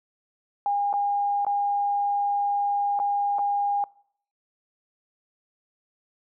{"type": "tone with dropouts", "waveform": "sine", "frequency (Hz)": 811, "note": "G#5", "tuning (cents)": -41, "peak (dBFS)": -21, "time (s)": [0.66, 3.84], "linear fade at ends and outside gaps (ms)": 1, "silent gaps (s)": [[0.929, 0.938], [1.449, 1.466], [2.991, 2.999], [3.385, 3.391]], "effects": ["noise-tail reverb RT60 0.6 s tail -23 dB re dry"]}